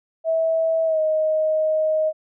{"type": "tone with pitch glide", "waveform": "sine", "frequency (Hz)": [650, 625.3], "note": ["E5", "D#5"], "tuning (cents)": [-24, 8], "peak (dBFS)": -17, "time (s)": [0.24, 2.13], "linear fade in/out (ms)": 50, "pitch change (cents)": -68, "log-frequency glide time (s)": [0.85, 1], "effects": []}